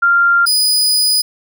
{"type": "tone pair in turn", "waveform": ["sine", "sawtooth"], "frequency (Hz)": [1391, 4969], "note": ["F6", "D#8"], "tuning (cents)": [-7, -3], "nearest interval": "octave + minor seventh", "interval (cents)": 2204, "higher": "second", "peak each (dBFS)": -8, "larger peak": "neither", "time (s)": [[0.02, 0.46], [0.46, 1.22]], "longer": "second", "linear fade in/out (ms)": 10, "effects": []}